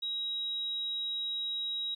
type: tone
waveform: sine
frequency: 3825 Hz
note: A#7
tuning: 44 cents sharp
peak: -32 dBFS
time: 0.02-1.95 s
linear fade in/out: 10 ms
effects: 11-bit